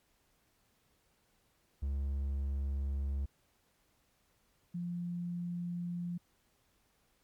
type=tone pair in turn; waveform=triangle / sine; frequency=69.2 / 174.37 Hz; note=C#2 / F3; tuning=-2 / -2 cents; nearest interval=octave + major third; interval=1600 cents; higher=second; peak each=-30 / -35 dBFS; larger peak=first; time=1.82-3.26 / 4.74-6.18 s; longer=neither; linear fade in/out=10 ms; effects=pink hiss -73 dBFS RMS until 7.23 s + MP3 96 kbps